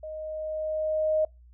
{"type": "tone with level ramp", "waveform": "sine", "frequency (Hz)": 622.3, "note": "D#5", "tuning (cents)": 0, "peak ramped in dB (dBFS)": [-35, -20], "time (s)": [0.03, 1.25], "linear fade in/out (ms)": 5, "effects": ["noise-tail reverb RT60 0.2 s tail -25 dB re dry", "added 60 Hz sine -50 dBFS peak until 1.53 s"]}